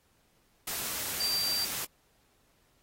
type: tone in noise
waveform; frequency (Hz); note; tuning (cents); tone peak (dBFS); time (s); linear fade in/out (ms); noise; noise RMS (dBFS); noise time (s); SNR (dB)
sine; 4699; D8; 0; -28; 1.2-1.65; 5; white; -35; 0.67-1.85; +4
effects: pink hiss -69 dBFS RMS until 2.82 s + AAC 48 kbps